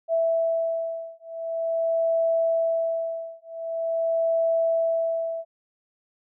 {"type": "beating tone pair", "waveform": "sine", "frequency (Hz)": [659.3, 659.75], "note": ["E5", "E5"], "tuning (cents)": [0, 1], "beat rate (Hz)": 0.45, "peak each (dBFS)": -25, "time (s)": [0.08, 5.45], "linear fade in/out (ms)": 50, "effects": []}